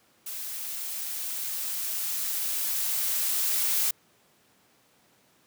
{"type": "noise with level ramp", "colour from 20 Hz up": "blue", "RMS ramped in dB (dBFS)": [-36, -25], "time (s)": [0.26, 3.91], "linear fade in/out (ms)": 5, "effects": ["pink hiss -63 dBFS RMS until 5.46 s", "high-pass 150 Hz 12 dB/octave"]}